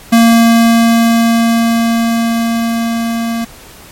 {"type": "tone with level ramp", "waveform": "square", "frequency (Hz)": 230.4, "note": "A#3", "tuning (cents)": -20, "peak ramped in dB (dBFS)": [-4, -15], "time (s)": [0.12, 3.45], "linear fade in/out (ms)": 10, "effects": ["pink hiss -36 dBFS RMS until 3.91 s", "MP3 64 kbps"]}